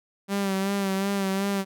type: tone with vibrato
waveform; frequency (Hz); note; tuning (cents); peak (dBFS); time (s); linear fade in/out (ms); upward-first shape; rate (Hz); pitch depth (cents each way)
sawtooth; 195.8; G3; -2; -20; 0.28-1.65; 50; sine; 2.7; 39
effects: none